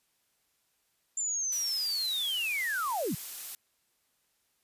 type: linear sweep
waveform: sine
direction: down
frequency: 7290 to 121.6 Hz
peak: -29 dBFS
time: 1.17-3.15 s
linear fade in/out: 5 ms
type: noise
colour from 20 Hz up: blue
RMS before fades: -39 dBFS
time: 1.52-3.55 s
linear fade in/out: 2 ms
effects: white hiss -74 dBFS RMS until 4.63 s + resampled to 32000 Hz